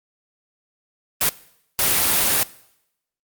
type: noise bursts at uneven times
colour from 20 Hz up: white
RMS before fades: -18 dBFS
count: 2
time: 1.21-1.29 / 1.79-2.43 s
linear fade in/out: 0 ms
effects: noise-tail reverb RT60 0.8 s tail -20 dB re dry + Opus 32 kbps